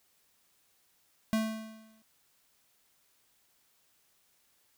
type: tone with exponential decay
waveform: square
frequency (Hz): 220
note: A3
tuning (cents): 0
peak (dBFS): -25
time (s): 1.33-2.02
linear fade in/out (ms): 0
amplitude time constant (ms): 150
effects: white hiss -70 dBFS RMS until 4.77 s